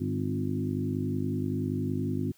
harmonic tone with a mistuned harmonic, 50.6 Hz, G#1, 44 cents flat, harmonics 2 / 3 / 4 / 5 / 6 / 7, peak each -33 / -34 / -37 / -32 / -38 / -37 dBFS, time 0-2.32 s, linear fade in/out 10 ms, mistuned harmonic 5, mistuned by +28 cents, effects white hiss -63 dBFS RMS until 2.37 s

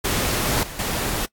pink noise with level steps, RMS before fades -22 / -35 / -25 dBFS, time 0.04-1.26 s, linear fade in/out 10 ms, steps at 0.63 / 0.79 s, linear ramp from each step 2 ms, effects noise-tail reverb RT60 0.1 s tail -24 dB re dry + AAC 64 kbps

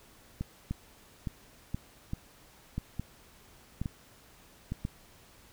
two click trains, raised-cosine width 5 ms, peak -20 / -21 dBFS, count 5 / 6, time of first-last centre 0.71-4.851 / 0.41-4.72 s, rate 0.966 / 1.16 Hz, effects pink hiss -58 dBFS RMS until 5.52 s

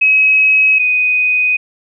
sine tone pair in turn, 2553 / 2496 Hz, D#7 / D#7, +44 / +5 cents, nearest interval unison, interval 39 cents, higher first, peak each -7 / -10 dBFS, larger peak first, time 0.01-0.79 / 0.79-1.57 s, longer neither, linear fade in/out 10 ms, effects none

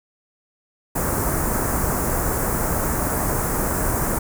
pink band-stop noise, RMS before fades -22 dBFS, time 0.95-4.19 s, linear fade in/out 10 ms, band 1600 to 7400 Hz, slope 24 dB/octave, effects none

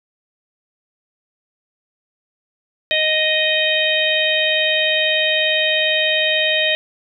harmonic tone, 622.3 Hz, D#5, in tune, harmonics 1 / 3 / 4 / 5 / 6, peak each -21 / -21 / -21 / -21 / -21 dBFS, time 2.91-6.75 s, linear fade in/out 0 ms, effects none

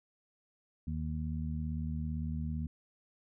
harmonic tone, 77.78 Hz, D#2, in tune, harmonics 1 / 2 / 3, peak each -36 / -38 / -40 dBFS, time 0.87-2.67 s, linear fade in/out 5 ms, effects none

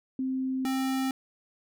sine / square tone pair in turn, 261.6 / 264.2 Hz, C4 / C4, 0 / +17 cents, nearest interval unison, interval 17 cents, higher second, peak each -27 / -27 dBFS, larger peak neither, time 0.19-0.65 / 0.65-1.11 s, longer neither, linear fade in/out 2 ms, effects none

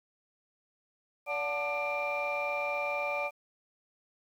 sine tone cluster, 578 / 733 / 880 / 1194 / 2374 Hz, D5 / F#5 / A5 / D6 / D7, -28 / -16 / 0 / +28 / +18 cents, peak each -33 / -38 / -38 / -39 / -33 dBFS, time 1.26-3.31 s, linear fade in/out 50 ms, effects tanh soft clip ceiling -24 dBFS + 10-bit

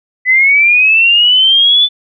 sine linear sweep, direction up, 1992 to 3507 Hz, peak -5 dBFS, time 0.25-1.89 s, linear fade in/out 50 ms, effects none

